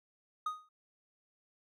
triangle tone with exponential decay, 1244.5 Hz, D#6, in tune, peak -28 dBFS, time 0.46-0.69 s, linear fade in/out 5 ms, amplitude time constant 49 ms, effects none

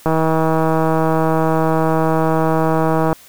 click train, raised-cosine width 1 ms, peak -3 dBFS, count 492, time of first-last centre 0.06-3.129 s, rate 160 Hz, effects white hiss -44 dBFS RMS until 3.28 s

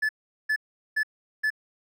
triangle tone bursts, 1732 Hz, A6, 28 cents flat, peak -20 dBFS, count 4, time 0.02-1.504 s, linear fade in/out 10 ms, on 71 ms, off 400 ms, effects none

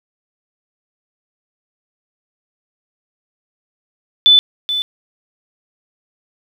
sine tone with echo, 3500 Hz, A7, 10 cents flat, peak -5 dBFS, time 4.26-4.39 s, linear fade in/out 0 ms, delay 430 ms, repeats 1, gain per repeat -11 dB, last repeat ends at 4.82 s, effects 7-bit

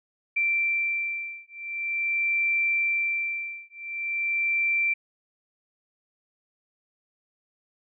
sine beating tone pair, 2349 / 2349.45 Hz, D7 / D7, 0 / 0 cents, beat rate 0.45 Hz, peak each -27 dBFS, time 0.36-4.94 s, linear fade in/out 10 ms, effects none

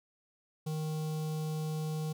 square tone with notch filter, 155.56 Hz, D#3, in tune, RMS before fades -35 dBFS, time 0.66-2.13 s, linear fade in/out 10 ms, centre 1800 Hz, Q 0.67, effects none

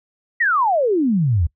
sine exponential sweep, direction down, 1978 to 74.5 Hz, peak -14 dBFS, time 0.4-1.47 s, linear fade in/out 10 ms, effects noise-tail reverb RT60 0.1 s tail -22 dB re dry

